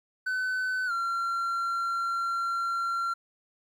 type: tone with pitch glide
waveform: triangle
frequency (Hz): 1512 to 1370.6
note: F#6 to F6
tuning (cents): +37 to -33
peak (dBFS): -25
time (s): 0.26-3.14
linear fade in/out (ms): 10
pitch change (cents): -170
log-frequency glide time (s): 0.86-0.92
effects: 11-bit